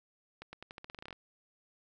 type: accelerating click train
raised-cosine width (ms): 0.3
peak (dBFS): -29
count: 14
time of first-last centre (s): 0.42-1.128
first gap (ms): 110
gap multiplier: 0.87
effects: none